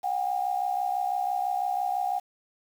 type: tone pair together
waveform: sine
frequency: 730 / 796 Hz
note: F#5 / G5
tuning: -24 / +26 cents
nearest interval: minor second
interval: 150 cents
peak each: -28 dBFS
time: 0.03-2.2 s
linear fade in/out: 20 ms
effects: 8-bit